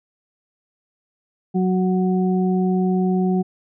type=harmonic tone; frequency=185 Hz; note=F#3; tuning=in tune; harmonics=1 / 2 / 4; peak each=-17 / -23 / -29 dBFS; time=1.54-3.43 s; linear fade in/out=20 ms; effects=none